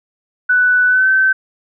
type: tone with pitch glide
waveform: sine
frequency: 1489 to 1539.7 Hz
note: F#6 to G6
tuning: +11 to -32 cents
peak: -9 dBFS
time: 0.49-1.33 s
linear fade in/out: 10 ms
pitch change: +57 cents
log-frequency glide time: 0.87-1.09 s
effects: none